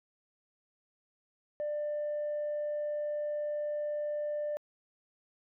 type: tone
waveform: sine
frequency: 594 Hz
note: D5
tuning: 20 cents sharp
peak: -30 dBFS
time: 1.6-4.57 s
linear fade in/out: 0 ms
effects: tanh soft clip ceiling -29 dBFS